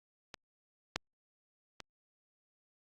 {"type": "clicks", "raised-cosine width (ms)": 0.2, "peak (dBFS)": [-26, -14, -26], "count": 3, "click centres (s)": [0.342, 0.96, 1.803], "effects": ["Opus 48 kbps"]}